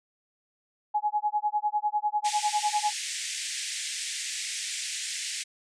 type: tone with tremolo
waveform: sine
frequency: 840 Hz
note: G#5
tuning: 19 cents sharp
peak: -21 dBFS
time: 0.94-2.93 s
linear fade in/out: 10 ms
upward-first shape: sine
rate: 10 Hz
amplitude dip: 100%
type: band-pass noise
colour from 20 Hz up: white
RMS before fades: -34 dBFS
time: 2.24-5.44 s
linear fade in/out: 20 ms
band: 1800 to 8900 Hz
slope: 48 dB/octave
effects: none